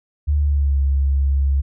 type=tone with pitch glide; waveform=sine; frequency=73.42 to 68.9 Hz; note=D2 to C#2; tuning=0 to -10 cents; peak=-14 dBFS; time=0.27-1.62 s; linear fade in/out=20 ms; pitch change=-110 cents; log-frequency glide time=0.38-0.78 s; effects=none